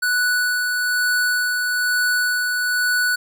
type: tone with tremolo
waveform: square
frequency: 1480 Hz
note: F#6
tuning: in tune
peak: -17 dBFS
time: 0.02-3.16 s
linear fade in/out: 10 ms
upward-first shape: sine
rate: 1.1 Hz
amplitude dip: 30%
effects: none